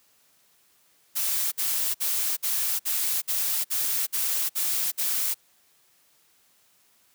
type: noise bursts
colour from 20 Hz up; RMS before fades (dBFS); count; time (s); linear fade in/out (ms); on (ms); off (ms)
blue; -26; 10; 1.15-5.345; 20; 370; 55
effects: white hiss -63 dBFS RMS until 7.14 s + high-pass 80 Hz 12 dB/octave